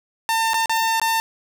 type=tone with dropouts; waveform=sawtooth; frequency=901 Hz; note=A5; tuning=41 cents sharp; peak=-14 dBFS; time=0.29-1.2 s; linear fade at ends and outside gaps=0 ms; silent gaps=0.534-0.542 / 0.658-0.695 / 0.998-1.016 s; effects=8-bit